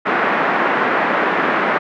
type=band-pass noise; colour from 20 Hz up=white; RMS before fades=-17 dBFS; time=0.05-1.79 s; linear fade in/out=20 ms; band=200 to 1800 Hz; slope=24 dB/octave; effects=none